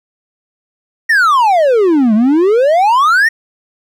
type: exponential two-way sweep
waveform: triangle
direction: down then up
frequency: 1900 to 206.6 to 1900 Hz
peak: -5 dBFS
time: 1.09-3.29 s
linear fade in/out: 10 ms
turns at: 2.14 s
effects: none